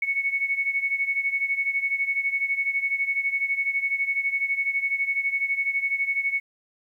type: beating tone pair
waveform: sine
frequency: 2211 / 2223 Hz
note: C#7 / C#7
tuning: -5 / +4 cents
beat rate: 12 Hz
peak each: -24 / -28 dBFS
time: 0.02-6.4 s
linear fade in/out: 5 ms
effects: 10-bit